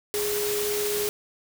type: tone in noise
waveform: sine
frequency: 415.2 Hz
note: G#4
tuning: in tune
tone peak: -26 dBFS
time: 0.14-1.09 s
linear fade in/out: 0 ms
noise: white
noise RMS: -30 dBFS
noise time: 0.14-1.09 s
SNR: +1 dB
effects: none